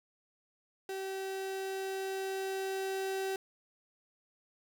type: tone with level ramp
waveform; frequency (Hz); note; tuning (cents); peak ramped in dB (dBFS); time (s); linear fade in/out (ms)
35% pulse; 384.5; G4; -33; -35 to -31; 0.89-3.36; 2
effects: none